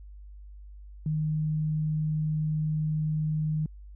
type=tone; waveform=sine; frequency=154.6 Hz; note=D#3; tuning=11 cents flat; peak=-25 dBFS; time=1.06-3.66 s; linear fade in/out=2 ms; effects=added 50 Hz sine -43 dBFS peak until 3.95 s